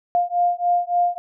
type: beating tone pair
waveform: sine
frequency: 702 / 705.5 Hz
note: F5 / F5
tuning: +9 / +17 cents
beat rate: 3.5 Hz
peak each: -20 dBFS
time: 0.15-1.18 s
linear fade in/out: 0 ms
effects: none